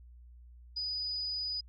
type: tone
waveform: sine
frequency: 4961 Hz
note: D#8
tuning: 6 cents flat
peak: -33 dBFS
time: 0.76-1.61 s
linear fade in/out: 10 ms
effects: added 60 Hz sine -51 dBFS peak until 1.68 s